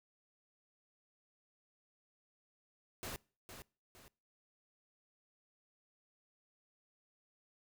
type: noise with echo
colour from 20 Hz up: pink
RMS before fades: -44 dBFS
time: 3.03-3.16 s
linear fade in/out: 0 ms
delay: 460 ms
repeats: 2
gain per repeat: -8 dB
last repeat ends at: 4.08 s
effects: noise-tail reverb RT60 0.4 s tail -25 dB re dry